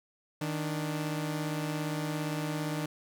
sawtooth tone pair together, 155.58 / 293.7 Hz, D#3 / D4, 0 / 0 cents, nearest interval major seventh, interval 1100 cents, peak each -29 / -32 dBFS, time 0.41-2.86 s, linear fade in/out 5 ms, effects none

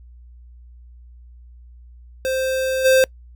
square tone with level steps, 523.3 Hz, C5, in tune, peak -20 / -12 dBFS, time 2.25-3.04 s, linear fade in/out 0 ms, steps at 2.84 s, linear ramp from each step 20 ms, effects noise-tail reverb RT60 0.1 s tail -26 dB re dry + added 60 Hz sine -41 dBFS peak until 3.35 s

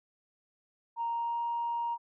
sine tone with pitch glide, 931 to 939.1 Hz, A#5 to A#5, -2 to +13 cents, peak -29 dBFS, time 0.96-1.98 s, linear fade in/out 50 ms, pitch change +15 cents, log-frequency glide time 1.06-1.41 s, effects tanh soft clip ceiling -25 dBFS

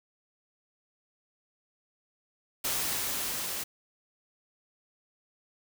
white noise with level ramp, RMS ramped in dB -30 to -35 dBFS, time 2.64-3.64 s, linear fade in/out 10 ms, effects none

